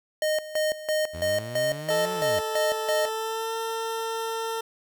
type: tone with tremolo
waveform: square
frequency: 617 Hz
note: D#5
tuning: 15 cents flat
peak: -23 dBFS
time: 0.22-3.09 s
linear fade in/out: 2 ms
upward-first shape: square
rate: 3 Hz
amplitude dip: 80%
type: linear two-way sweep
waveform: sawtooth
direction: up then down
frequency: 79 to 185.4 to 79 Hz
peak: -31 dBFS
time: 1.13-2.41 s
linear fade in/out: 20 ms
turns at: 2.14 s
type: tone with pitch glide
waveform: 20% pulse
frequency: 439.1 to 451.7 Hz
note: A4 to A4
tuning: -4 to +45 cents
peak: -23 dBFS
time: 1.9-4.61 s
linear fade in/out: 5 ms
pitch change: +49 cents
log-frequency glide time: 3.04-3.55 s
effects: none